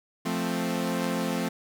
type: chord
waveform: sawtooth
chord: F major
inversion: none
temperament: equal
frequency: 174.61 / 220 / 261.6 Hz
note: F3 / A3 / C4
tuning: 0 / 0 / 0 cents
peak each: -27 dBFS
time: 0.25-1.49 s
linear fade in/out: 10 ms
effects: none